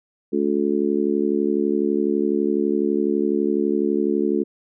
harmonic tone, 72 Hz, D2, 34 cents flat, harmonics 3 / 4 / 5 / 6, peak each -24 / -23 / -22 / -25 dBFS, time 0.32-4.44 s, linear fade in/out 20 ms, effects none

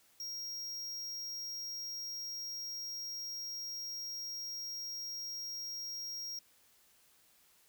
square tone, 5600 Hz, F8, 4 cents sharp, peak -40 dBFS, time 0.2-6.39 s, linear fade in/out 2 ms, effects white hiss -67 dBFS RMS until 7.68 s

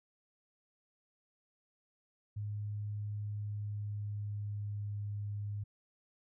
sine tone with pitch glide, 104.1 to 102.9 Hz, G#2 to G#2, +5 to -16 cents, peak -36 dBFS, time 2.36-5.64 s, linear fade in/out 10 ms, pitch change -21 cents, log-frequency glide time 3.23-5.03 s, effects none

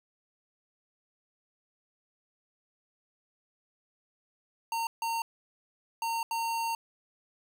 square tone bursts at uneven times, 916 Hz, A#5, 31 cents flat, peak -30 dBFS, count 4, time 4.72-4.87 / 5.02-5.22 / 6.02-6.23 / 6.31-6.75 s, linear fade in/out 2 ms, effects none

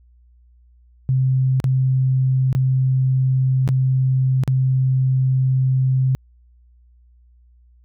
sine tone with dropouts, 130.7 Hz, C3, 1 cent flat, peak -14 dBFS, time 1.09-6.15 s, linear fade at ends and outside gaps 0 ms, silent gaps 1.601-1.642 / 2.528-2.55 / 3.677-3.689 / 4.436-4.477 s, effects added 60 Hz sine -49 dBFS peak until 7.84 s

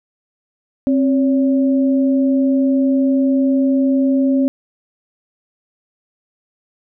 sine tone pair together, 266.4 / 564.5 Hz, C4 / C#5, +31 / +31 cents, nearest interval octave + minor second, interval 1300 cents, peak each -12 / -22 dBFS, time 0.87-4.48 s, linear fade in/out 0 ms, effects none

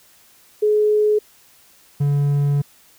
sine / triangle tone pair in turn, 423 / 143.13 Hz, G#4 / D3, +32 / -44 cents, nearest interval octave + perfect fifth, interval 1876 cents, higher first, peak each -13 dBFS, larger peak neither, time 0.62-1.19 / 2-2.62 s, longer second, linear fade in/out 10 ms, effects white hiss -52 dBFS RMS until 2.98 s

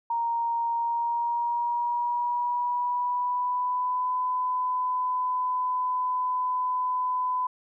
sine tone with pitch glide, 932.3 to 1005 Hz, A#5 to B5, 0 to +30 cents, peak -24 dBFS, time 0.1-7.47 s, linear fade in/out 5 ms, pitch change +130 cents, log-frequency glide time 0.75-4.14 s, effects none

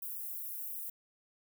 white high-pass noise, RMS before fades -41 dBFS, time 0.02-0.9 s, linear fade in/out 5 ms, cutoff 12000 Hz, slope 24 dB/octave, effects none

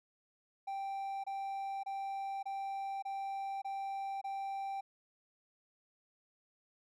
triangle tone bursts, 784 Hz, G5, in tune, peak -35 dBFS, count 7, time 0.67-4.81 s, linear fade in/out 10 ms, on 570 ms, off 25 ms, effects none

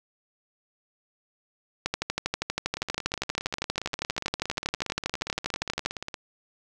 two click trains, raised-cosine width 0.2 ms, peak -9 / -16 dBFS, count 51 / 59, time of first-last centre 1.86-5.86 / 2.77-6.142 s, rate 12.5 / 17.2 Hz, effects none

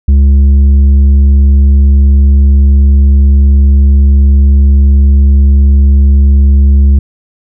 sine tone with tanh clipping, 69.3 Hz, C#2, in tune, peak -3 dBFS, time 0.08-6.99 s, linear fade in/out 5 ms, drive 6 dB, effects none

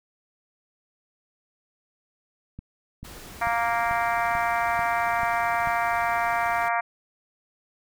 click train, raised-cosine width 5 ms, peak -25 dBFS, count 8, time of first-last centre 2.59-5.674 s, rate 2.27 Hz
pink noise, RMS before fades -43 dBFS, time 3.04-6.69 s, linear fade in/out 10 ms
harmonic tone, 233.1 Hz, A#3, in tune, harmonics 3 / 4 / 5 / 6 / 7 / 8 / 9 / 10, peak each -26 / -28 / -30 / -32 / -33 / -34 / -35 / -36 dBFS, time 3.41-6.81 s, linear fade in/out 10 ms
effects none

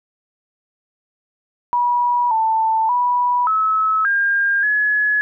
sine tone with pitch steps, 969 / 888 / 979 / 1294 / 1608 / 1695 Hz, B5 / A5 / B5 / E6 / G6 / G#6, -33 / +16 / -15 / -32 / +44 / +35 cents, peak -14 dBFS, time 1.73-5.21 s, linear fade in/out 0 ms, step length 580 ms, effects none

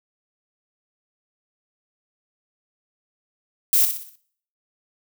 violet noise with echo, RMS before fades -17 dBFS, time 3.73-3.85 s, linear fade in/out 0 ms, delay 61 ms, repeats 5, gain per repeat -7 dB, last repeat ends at 4.155 s, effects noise-tail reverb RT60 0.6 s tail -21 dB re dry

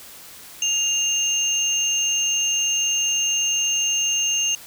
sine tone pair together, 2800 / 6364 Hz, F7 / G8, +4 / +25 cents, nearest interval octave + major second, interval 1421 cents, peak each -22 / -21 dBFS, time 0.62-4.55 s, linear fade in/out 2 ms, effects white hiss -42 dBFS RMS until 4.66 s

